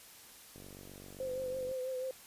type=click train; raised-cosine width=2 ms; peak=-38 dBFS; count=56; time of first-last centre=0.56-1.713 s; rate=47.7 Hz
type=tone with vibrato; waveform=sine; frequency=515 Hz; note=C5; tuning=28 cents flat; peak=-35 dBFS; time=1.2-2.11 s; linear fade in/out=2 ms; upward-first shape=triangle; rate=6.1 Hz; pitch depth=42 cents each way
effects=white hiss -55 dBFS RMS until 2.26 s + resampled to 32000 Hz